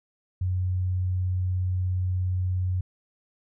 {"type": "tone", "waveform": "sine", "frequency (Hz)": 91.7, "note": "F#2", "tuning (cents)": -15, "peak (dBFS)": -23, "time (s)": [0.41, 2.81], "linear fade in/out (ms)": 5, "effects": []}